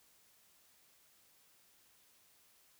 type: silence
effects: white hiss -68 dBFS RMS until 2.79 s